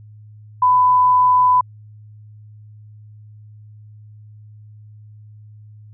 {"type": "tone", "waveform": "sine", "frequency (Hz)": 1000, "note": "B5", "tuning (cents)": 21, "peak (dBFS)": -10, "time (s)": [0.62, 1.61], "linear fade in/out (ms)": 5, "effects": ["added 106 Hz sine -39 dBFS peak until 5.93 s"]}